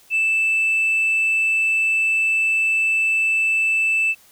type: tone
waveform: sine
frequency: 2640 Hz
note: E7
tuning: 2 cents sharp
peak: -14 dBFS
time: 0.1-4.15 s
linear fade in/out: 50 ms
effects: tanh soft clip ceiling -14 dBFS + white hiss -52 dBFS RMS until 4.31 s